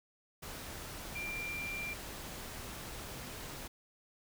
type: tone in noise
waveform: sine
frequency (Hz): 2373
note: D7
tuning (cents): +17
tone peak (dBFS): -38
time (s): 1.15-1.94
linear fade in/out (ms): 10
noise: pink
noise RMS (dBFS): -45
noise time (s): 0.42-3.68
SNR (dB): +4
effects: none